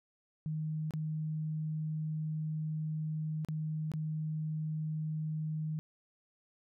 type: tone with dropouts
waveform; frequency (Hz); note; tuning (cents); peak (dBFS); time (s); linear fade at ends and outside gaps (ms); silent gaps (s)
sine; 155.56; D#3; 0; -33; 0.46-5.79; 0; 0.908-0.937 / 3.448-3.486 / 3.917-3.937
effects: none